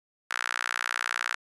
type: tone with high-pass filter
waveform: sawtooth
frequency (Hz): 59.9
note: A#1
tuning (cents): +48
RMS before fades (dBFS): -32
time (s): 0.3-1.36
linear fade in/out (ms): 10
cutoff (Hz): 1500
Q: 3.2
effects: resampled to 22050 Hz